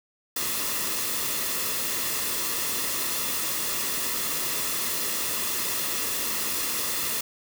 white noise with comb filter, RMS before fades -28 dBFS, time 0.36-7.21 s, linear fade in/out 5 ms, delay 1.3 ms, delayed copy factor -0.5, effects none

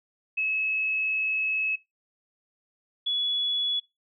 sine tone pair in turn, 2582 / 3396 Hz, E7 / G#7, -37 / +38 cents, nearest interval perfect fourth, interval 475 cents, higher second, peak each -24 dBFS, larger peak neither, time 0.37-1.76 / 3.06-3.8 s, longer first, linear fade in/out 10 ms, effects noise-tail reverb RT60 0.2 s tail -21 dB re dry

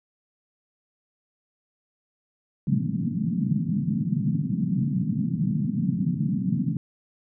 pink band-pass noise, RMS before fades -25 dBFS, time 2.67-6.77 s, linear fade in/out 2 ms, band 130 to 240 Hz, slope 48 dB/octave, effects none

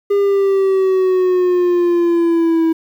triangle exponential sweep, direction down, 404.7 to 324.2 Hz, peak -9 dBFS, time 0.1-2.73 s, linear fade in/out 10 ms, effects 8-bit

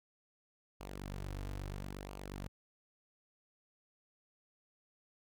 sawtooth tone with flanger, 48.41 Hz, G1, 21 cents flat, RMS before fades -44 dBFS, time 0.8-2.48 s, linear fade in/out 10 ms, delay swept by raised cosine 0.53 to 5.33 ms, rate 0.75 Hz, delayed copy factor -0.55, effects none

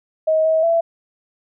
sine tone with pitch steps, 632 / 639 / 668 Hz, D#5 / D#5 / E5, +27 / +46 / +23 cents, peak -13 dBFS, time 0.27-0.81 s, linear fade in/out 10 ms, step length 180 ms, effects none

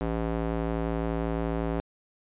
square tone with band-pass filter, 55.9 Hz, A1, 28 cents sharp, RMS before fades -29 dBFS, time 0.01-1.8 s, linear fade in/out 0 ms, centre 430 Hz, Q 0.69, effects resampled to 8000 Hz

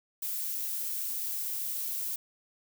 violet noise, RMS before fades -34 dBFS, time 0.22-2.16 s, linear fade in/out 5 ms, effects none

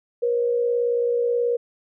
sine tone pair together, 477.5 / 536 Hz, A#4 / C5, +42 / +42 cents, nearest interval major second, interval 200 cents, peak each -19 / -29 dBFS, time 0.22-1.57 s, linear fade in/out 10 ms, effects none

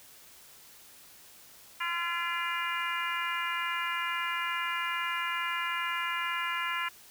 harmonic tone with a mistuned harmonic, 342.3 Hz, F4, 35 cents flat, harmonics 3 / 4 / 5 / 6 / 7 / 8, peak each -35 / -36 / -37 / -38 / -38 / -39 dBFS, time 1.8-6.89 s, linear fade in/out 10 ms, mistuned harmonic 8, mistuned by +61 cents, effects white hiss -54 dBFS RMS until 7.1 s

